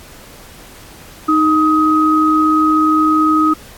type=tone pair together; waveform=sine; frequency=310.5 / 1260 Hz; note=D#4 / D#6; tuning=-3 / +21 cents; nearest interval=2 octaves; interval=2424 cents; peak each=-12 dBFS; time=1.28-3.54 s; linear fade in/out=10 ms; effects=pink hiss -39 dBFS RMS until 3.77 s + AAC 64 kbps